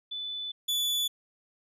sine / 40% pulse tone pair in turn, 3492 / 3460 Hz, A7 / A7, -14 / -30 cents, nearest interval unison, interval 16 cents, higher first, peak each -33 / -25 dBFS, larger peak second, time 0.11-0.52 / 0.68-1.08 s, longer first, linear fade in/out 10 ms, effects none

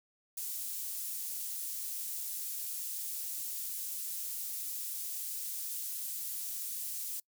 pink high-pass noise, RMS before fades -39 dBFS, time 0.37-7.2 s, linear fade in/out 5 ms, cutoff 10000 Hz, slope 12 dB/octave, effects noise-tail reverb RT60 0.1 s tail -25 dB re dry

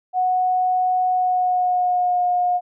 sine tone with pitch glide, 736 to 717.1 Hz, F#5 to F5, -9 to +46 cents, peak -16 dBFS, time 0.13-2.61 s, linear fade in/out 50 ms, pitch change -45 cents, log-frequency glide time 1.09-2.23 s, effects none

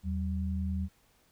sine tone pair together, 80.1 / 190.51 Hz, E2 / G3, -49 / -49 cents, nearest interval octave + minor third, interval 1500 cents, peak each -31 / -34 dBFS, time 0.03-0.89 s, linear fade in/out 50 ms, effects pink hiss -67 dBFS RMS until 1.31 s

